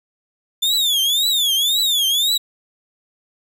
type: tone with vibrato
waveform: 40% pulse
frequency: 3520 Hz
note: A7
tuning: in tune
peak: -14 dBFS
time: 0.62-2.38 s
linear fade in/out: 10 ms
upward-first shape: triangle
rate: 1.9 Hz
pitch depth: 220 cents each way
effects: none